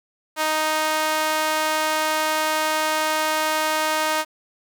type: tone with high-pass filter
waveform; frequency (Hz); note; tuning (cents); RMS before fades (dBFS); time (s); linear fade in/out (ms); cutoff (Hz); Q
sawtooth; 311.1; D#4; 0; -22; 0.36-4.25; 50; 840; 1.2
effects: 8-bit